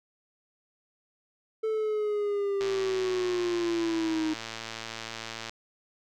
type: linear sweep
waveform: triangle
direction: down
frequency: 441.5 to 311.1 Hz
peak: -24 dBFS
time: 1.63-4.34 s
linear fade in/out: 10 ms
type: click train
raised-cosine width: 0.2 ms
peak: -19 dBFS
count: 327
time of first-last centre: 2.61-5.495 s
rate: 113 Hz
effects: none